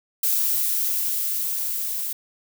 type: noise with level ramp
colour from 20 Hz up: violet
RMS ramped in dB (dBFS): -21 to -28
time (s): 0.23-2.13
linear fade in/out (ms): 5
effects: none